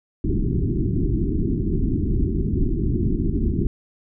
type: low-pass noise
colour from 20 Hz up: pink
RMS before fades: -21 dBFS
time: 0.24-3.67 s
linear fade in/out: 2 ms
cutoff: 390 Hz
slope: 96 dB/octave
effects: none